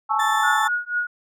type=chord; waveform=sine; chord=A major seventh; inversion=third; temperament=equal with one note detuned; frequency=841.7 / 880 / 1108.7 / 1318.5 Hz; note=G#5 / A5 / C#6 / E6; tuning=+23 / 0 / 0 / 0 cents; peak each=-24 dBFS; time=0.09-0.69 s; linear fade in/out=20 ms
type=tone; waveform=35% pulse; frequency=1760 Hz; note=A6; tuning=in tune; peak=-22 dBFS; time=0.19-0.68 s; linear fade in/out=10 ms
type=tone with tremolo; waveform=sine; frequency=1448 Hz; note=F#6; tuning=38 cents flat; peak=-18 dBFS; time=0.43-1.07 s; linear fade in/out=5 ms; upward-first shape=triangle; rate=4.1 Hz; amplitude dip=100%
effects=low-pass 12000 Hz 12 dB/octave